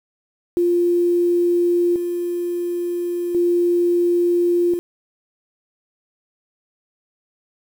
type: tone with tremolo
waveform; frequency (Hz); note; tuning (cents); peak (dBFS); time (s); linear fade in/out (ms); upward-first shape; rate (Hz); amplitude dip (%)
sine; 349.2; F4; 0; -14; 0.57-4.79; 0; square; 0.36; 50
effects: 7-bit